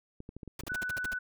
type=clicks; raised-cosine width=3 ms; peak=-30 dBFS; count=8; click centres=0.204 / 0.291 / 0.366 / 0.432 / 0.477 / 0.636 / 0.679 / 0.719 s
type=noise bursts; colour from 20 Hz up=pink; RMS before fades=-39 dBFS; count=8; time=0.59-1.136 s; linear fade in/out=5 ms; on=21 ms; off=54 ms
type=tone; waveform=sine; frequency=1490 Hz; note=F#6; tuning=12 cents sharp; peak=-32 dBFS; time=0.69-1.19 s; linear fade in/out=10 ms
effects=none